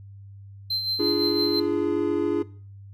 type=tone with tremolo; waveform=triangle; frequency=4109 Hz; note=C8; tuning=32 cents flat; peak=-22 dBFS; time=0.7-1.6 s; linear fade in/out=5 ms; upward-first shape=sine; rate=5.9 Hz; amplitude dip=50%
type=chord; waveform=triangle; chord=D diminished; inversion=none; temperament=equal with one note detuned; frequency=293.7 / 341.6 / 415.3 Hz; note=D4 / F4 / Ab4; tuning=0 / -38 / 0 cents; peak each=-24 dBFS; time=0.99-2.43 s; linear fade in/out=10 ms
effects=noise-tail reverb RT60 0.5 s tail -20 dB re dry + added 99 Hz sine -41 dBFS peak until 2.93 s